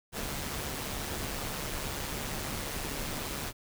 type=noise with amplitude modulation; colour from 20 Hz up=pink; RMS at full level=-34 dBFS; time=0.12-3.53 s; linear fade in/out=50 ms; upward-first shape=sine; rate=143 Hz; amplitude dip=45%; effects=none